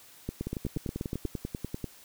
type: two click trains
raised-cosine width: 3 ms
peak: -20 / -19 dBFS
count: 15 / 9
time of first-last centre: 0.47-1.843 / 0.29-1.252 s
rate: 10.2 / 8.32 Hz
effects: white hiss -54 dBFS RMS until 2.04 s

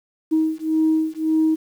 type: beating tone pair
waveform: sine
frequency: 315.5 / 317.3 Hz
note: D#4 / D#4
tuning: +24 / +34 cents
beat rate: 1.8 Hz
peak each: -19 dBFS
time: 0.31-1.56 s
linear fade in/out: 20 ms
effects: tanh soft clip ceiling -10 dBFS + 8-bit

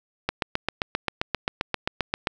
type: click train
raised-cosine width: 0.3 ms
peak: -7 dBFS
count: 16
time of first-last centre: 0.29-2.272 s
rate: 7.57 Hz
effects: none

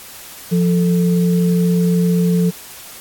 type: tone pair together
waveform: sine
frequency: 174.61 / 440 Hz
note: F3 / A4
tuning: 0 / 0 cents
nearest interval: octave + major third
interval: 1600 cents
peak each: -12 / -21 dBFS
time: 0.51-2.51 s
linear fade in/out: 20 ms
effects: white hiss -36 dBFS RMS until 3 s + AAC 64 kbps

